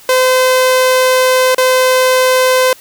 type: tone with dropouts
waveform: sawtooth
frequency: 513 Hz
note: C5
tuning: 34 cents flat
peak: -4 dBFS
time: 0.09-2.73 s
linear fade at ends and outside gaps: 2 ms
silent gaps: 1.547-1.581 s
effects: white hiss -40 dBFS RMS until 2.8 s